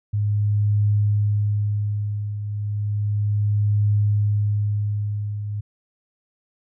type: tone with tremolo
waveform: sine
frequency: 103.83 Hz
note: G#2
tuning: in tune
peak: -15 dBFS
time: 0.13-5.61 s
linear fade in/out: 10 ms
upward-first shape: triangle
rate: 0.33 Hz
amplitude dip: 70%
effects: none